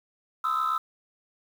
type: tone cluster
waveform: sine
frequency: 1024 / 1252 / 1320 Hz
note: C6 / D#6 / E6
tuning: -38 / +10 / +2 cents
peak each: -32 / -27 / -24 dBFS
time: 0.44-0.78 s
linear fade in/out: 5 ms
effects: tanh soft clip ceiling -20 dBFS + 8-bit